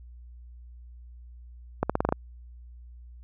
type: accelerating click train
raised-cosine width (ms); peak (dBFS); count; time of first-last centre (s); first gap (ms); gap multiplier
1; -9; 7; 1.83-2.125; 66; 0.88
effects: added 60 Hz sine -44 dBFS peak until 3.23 s